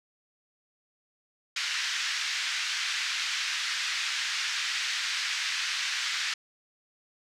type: band-pass noise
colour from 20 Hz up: pink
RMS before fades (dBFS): -31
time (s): 1.56-6.34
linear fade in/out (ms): 5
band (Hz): 1600 to 6000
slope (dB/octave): 24
effects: none